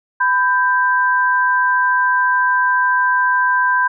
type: tone pair together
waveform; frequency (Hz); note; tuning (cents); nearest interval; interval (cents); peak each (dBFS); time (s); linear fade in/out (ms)
sine; 1000 / 1573.5; B5 / G6; +21 / +6; minor sixth; 785; -15; 0.2-3.88; 10
effects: none